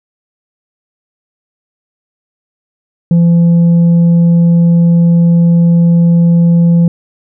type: tone with tanh clipping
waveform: sine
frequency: 170 Hz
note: F3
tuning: 46 cents flat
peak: -5 dBFS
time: 3.11-6.88 s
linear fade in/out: 2 ms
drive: 3 dB
effects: none